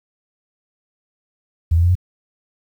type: tone with pitch steps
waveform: sine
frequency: 81.9 / 84.69 / 87.58 / 90.56 Hz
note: E2 / E2 / F2 / F#2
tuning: -11 / +47 / +5 / -37 cents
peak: -11 dBFS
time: 1.71-1.954 s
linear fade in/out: 10 ms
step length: 61 ms
effects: 8-bit